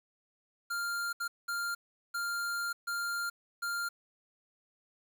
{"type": "tone bursts at uneven times", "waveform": "square", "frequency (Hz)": 1396.9, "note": "F6", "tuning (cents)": 0, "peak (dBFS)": -33, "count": 6, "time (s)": [[0.7, 1.13], [1.2, 1.28], [1.48, 1.75], [2.14, 2.73], [2.87, 3.3], [3.62, 3.89]], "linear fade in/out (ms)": 10, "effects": ["10-bit"]}